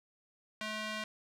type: tone with band-pass filter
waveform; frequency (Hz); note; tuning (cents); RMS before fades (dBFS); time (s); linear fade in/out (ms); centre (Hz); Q
square; 215.3; A3; -37; -39; 0.61-1.04; 2; 2500; 0.86
effects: none